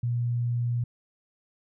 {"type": "tone", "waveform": "sine", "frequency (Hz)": 120, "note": "B2", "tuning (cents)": -49, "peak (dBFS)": -24, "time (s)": [0.03, 0.84], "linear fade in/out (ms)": 5, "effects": []}